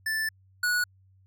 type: tone pair in turn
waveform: square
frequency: 1760 / 1464.2 Hz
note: A6 / F#6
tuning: 0 / -19 cents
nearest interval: minor third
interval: 319 cents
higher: first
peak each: -27 / -24 dBFS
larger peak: second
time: 0.06-0.29 / 0.63-0.84 s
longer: first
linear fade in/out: 5 ms
effects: added 95 Hz sine -57 dBFS peak until 1.26 s